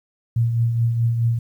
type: tone with tremolo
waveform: sine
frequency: 116.54 Hz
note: A#2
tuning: in tune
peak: -14 dBFS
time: 0.36-1.39 s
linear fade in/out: 5 ms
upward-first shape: triangle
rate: 4.7 Hz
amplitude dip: 50%
effects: 9-bit